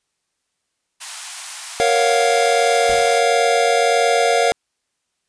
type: high-pass noise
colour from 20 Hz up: white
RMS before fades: -30 dBFS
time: 1-3.2 s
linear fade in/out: 20 ms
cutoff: 720 Hz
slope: 48 dB/octave
type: chord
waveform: square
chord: Gb major seventh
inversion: first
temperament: equal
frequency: 466.2 / 554.4 / 698.5 / 740 Hz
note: Bb4 / Db5 / F5 / Gb5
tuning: 0 / 0 / 0 / 0 cents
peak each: -19 / -21 / -18 / -24 dBFS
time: 1.8-4.52 s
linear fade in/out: 0 ms
type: noise with exponential decay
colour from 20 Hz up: pink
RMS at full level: -28 dBFS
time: 2.89-3.25 s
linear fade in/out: 1 ms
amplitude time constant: 78 ms
effects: white hiss -73 dBFS RMS until 5.28 s + resampled to 22050 Hz